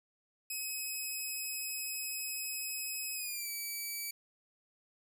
5% pulse tone with pitch glide, 2552 to 2300 Hz, D#7 to D7, +43 to -37 cents, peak -28 dBFS, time 0.5-4.11 s, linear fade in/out 5 ms, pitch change -180 cents, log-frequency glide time 3.14-3.5 s, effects none

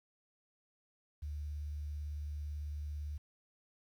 sine tone with vibrato, 74.1 Hz, D2, 16 cents sharp, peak -38 dBFS, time 1.22-3.18 s, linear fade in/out 10 ms, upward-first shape sine, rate 18 Hz, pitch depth 20 cents each way, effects 11-bit

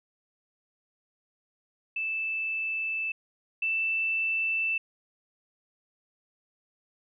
sine tone pair in turn, 2637 / 2655 Hz, E7 / E7, 0 / +12 cents, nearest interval unison, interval 12 cents, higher second, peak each -28 / -25 dBFS, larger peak second, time 1.96-3.12 / 3.62-4.78 s, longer neither, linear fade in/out 5 ms, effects none

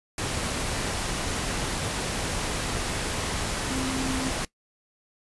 sine tone in noise, 261.6 Hz, C4, in tune, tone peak -29 dBFS, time 3.7-4.3 s, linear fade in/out 2 ms, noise pink, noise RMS -29 dBFS, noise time 0.18-4.45 s, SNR -3 dB, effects noise-tail reverb RT60 0.1 s tail -20 dB re dry + resampled to 24000 Hz

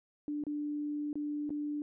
sine tone with dropouts, 295.1 Hz, D4, 8 cents sharp, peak -33 dBFS, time 0.28-1.82 s, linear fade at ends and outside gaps 1 ms, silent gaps 0.438-0.467 / 1.13-1.155 / 1.494-1.504 s, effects none

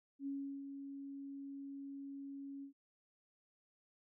sine tone with ADSR envelope, 277.2 Hz, C#4, in tune, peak -38 dBFS, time 0.19-2.73 s, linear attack 76 ms, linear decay 360 ms, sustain -7 dB, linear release 100 ms, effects none

